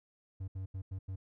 triangle tone bursts at uneven times, 95 Hz, F#2, 46 cents sharp, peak -35 dBFS, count 5, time 0.4-0.48 / 0.55-0.66 / 0.74-0.82 / 0.91-0.99 / 1.08-1.16 s, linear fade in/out 10 ms, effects none

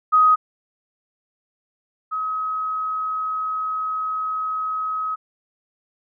sine tone pair in turn, 1256 / 1272.8 Hz, D#6 / D#6, +16 / +39 cents, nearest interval unison, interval 23 cents, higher second, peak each -11 / -22 dBFS, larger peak first, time 0.12-0.36 / 2.11-5.16 s, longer second, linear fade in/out 20 ms, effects none

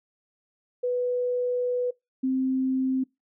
sine tone pair in turn, 493.9 / 261.6 Hz, B4 / C4, 0 / 0 cents, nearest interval major seventh, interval 1100 cents, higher first, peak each -23 / -22 dBFS, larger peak second, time 0.83-1.91 / 2.23-3.04 s, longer first, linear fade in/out 10 ms, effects noise-tail reverb RT60 0.2 s tail -24 dB re dry

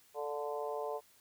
harmonic tone with a mistuned harmonic, 146.83 Hz, D3, in tune, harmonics 3 / 4 / 5 / 6 / 7, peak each -39 / -41 / -43 / -45 / -46 dBFS, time 0.14-1.01 s, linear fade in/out 50 ms, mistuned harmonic 5, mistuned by -31 cents, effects white hiss -65 dBFS RMS until 1.2 s

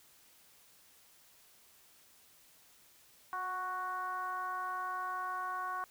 sine tone with frequency modulation, 1108.7 Hz, C#6, in tune, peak -35 dBFS, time 3.33-5.84 s, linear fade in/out 0 ms, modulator 373 Hz, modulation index 0.9, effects white hiss -63 dBFS RMS until 5.9 s

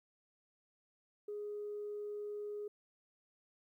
sine tone, 415.3 Hz, G#4, in tune, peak -39 dBFS, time 1.28-2.68 s, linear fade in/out 5 ms, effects tanh soft clip ceiling -35 dBFS + 13-bit

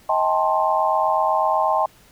sine chord, A half-diminished seventh, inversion second, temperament just, 633.6 / 792 / 880 / 1056 Hz, Eb5 / G5 / A5 / C6, +31 / +18 / 0 / +16 cents, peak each -22 dBFS, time 0.09-1.86 s, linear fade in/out 5 ms, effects pink hiss -52 dBFS RMS until 2.11 s

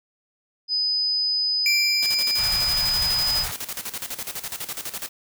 sine tone, 5000 Hz, D#8, 8 cents sharp, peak -20 dBFS, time 0.68-3.46 s, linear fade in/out 50 ms
square tone with exponential decay, 2349 Hz, D7, in tune, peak -19 dBFS, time 1.66-3.69 s, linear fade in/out 1 ms, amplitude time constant 440 ms
white noise with tremolo, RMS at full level -30 dBFS, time 2.02-5.09 s, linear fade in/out 10 ms, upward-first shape square, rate 12 Hz, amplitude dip 75%
pink band-stop noise, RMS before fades -31 dBFS, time 2.38-3.52 s, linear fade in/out 5 ms, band 160 to 690 Hz, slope 24 dB/octave
effects none

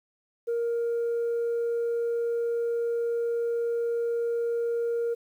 sine tone, 468.2 Hz, A#4, 8 cents sharp, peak -23 dBFS, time 0.47-5.15 s, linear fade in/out 20 ms, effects tanh soft clip ceiling -23 dBFS + 10-bit

